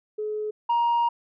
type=tone pair in turn; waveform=sine; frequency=425.7 / 942.2 Hz; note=G#4 / A#5; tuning=+43 / +18 cents; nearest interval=octave + major second; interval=1375 cents; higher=second; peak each=-26 / -17 dBFS; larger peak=second; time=0.18-0.51 / 0.69-1.09 s; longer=second; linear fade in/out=10 ms; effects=tanh soft clip ceiling -18 dBFS